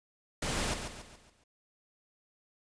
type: noise with echo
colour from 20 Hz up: pink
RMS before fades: -33 dBFS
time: 0.42-0.74 s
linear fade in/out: 5 ms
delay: 140 ms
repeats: 5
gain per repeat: -7 dB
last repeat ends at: 1.44 s
effects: resampled to 22050 Hz